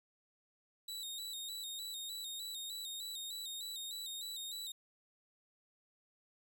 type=tone with vibrato; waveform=sawtooth; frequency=3821 Hz; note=A#7; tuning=42 cents sharp; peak=-39 dBFS; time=0.88-4.72 s; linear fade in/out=5 ms; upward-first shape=square; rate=3.3 Hz; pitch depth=54 cents each way; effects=none